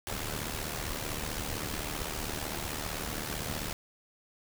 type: noise with amplitude modulation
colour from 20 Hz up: pink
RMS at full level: -33 dBFS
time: 0.07-3.73 s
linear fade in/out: 0 ms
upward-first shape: sine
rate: 75.6 Hz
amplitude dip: 65%
effects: none